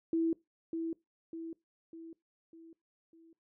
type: tone with echo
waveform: sine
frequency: 328.6 Hz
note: E4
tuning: 5 cents flat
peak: -27 dBFS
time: 0.13-0.33 s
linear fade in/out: 2 ms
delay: 600 ms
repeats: 5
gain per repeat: -6 dB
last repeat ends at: 3.33 s
effects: noise-tail reverb RT60 0.2 s tail -22 dB re dry